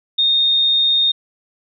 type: tone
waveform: sine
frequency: 3682 Hz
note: A#7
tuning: 22 cents flat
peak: -12 dBFS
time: 0.18-1.12 s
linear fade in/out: 10 ms
effects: none